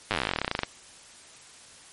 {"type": "slowing click train", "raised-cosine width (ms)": 0.3, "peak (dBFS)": -9, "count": 25, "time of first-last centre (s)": [0.11, 0.634], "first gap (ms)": 9, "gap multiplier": 1.07, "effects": ["white hiss -50 dBFS RMS until 1.92 s", "MP3 48 kbps"]}